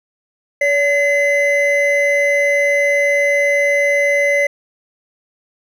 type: tone pair together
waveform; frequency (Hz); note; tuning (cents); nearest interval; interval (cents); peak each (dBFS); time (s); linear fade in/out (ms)
triangle; 570 / 2042; C#5 / C7; +48 / -43; octave + minor seventh; 2209; -13; 0.61-4.47; 5
effects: none